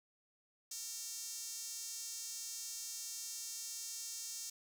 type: tone with high-pass filter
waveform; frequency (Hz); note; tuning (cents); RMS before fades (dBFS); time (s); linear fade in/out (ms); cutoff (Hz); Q
sawtooth; 458.5; A#4; -29; -45; 0.71-4.5; 5; 6200; 2.7
effects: none